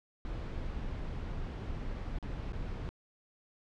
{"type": "noise with dropouts", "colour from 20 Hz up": "brown", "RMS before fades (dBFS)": -38, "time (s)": [0.25, 2.89], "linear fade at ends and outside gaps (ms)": 0, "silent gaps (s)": [[2.186, 2.227], [2.522, 2.532]], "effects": ["low-pass 4000 Hz 12 dB/octave"]}